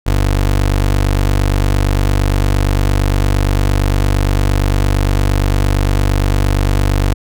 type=tone; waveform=25% pulse; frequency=48.72 Hz; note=G1; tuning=10 cents flat; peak=-7 dBFS; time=0.06-7.14 s; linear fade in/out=10 ms; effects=none